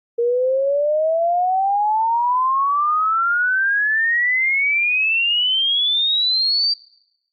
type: exponential sweep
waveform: sine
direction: up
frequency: 466.2 to 4699 Hz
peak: -15 dBFS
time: 0.18-6.74 s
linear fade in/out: 10 ms
effects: noise-tail reverb RT60 0.9 s tail -24 dB re dry + AAC 64 kbps